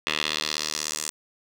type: tone with band-pass filter sweep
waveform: 10% pulse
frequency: 76.4 Hz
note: D#2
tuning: 31 cents flat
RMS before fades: -29 dBFS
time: 0.07-1.1 s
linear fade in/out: 0 ms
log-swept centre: 2900 to 7800 Hz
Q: 1.9
effects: none